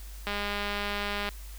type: click train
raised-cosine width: 0.3 ms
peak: -16 dBFS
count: 209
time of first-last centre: 0.27-1.29 s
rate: 204 Hz
effects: added 50 Hz sine -40 dBFS peak until 1.58 s + white hiss -51 dBFS RMS until 1.58 s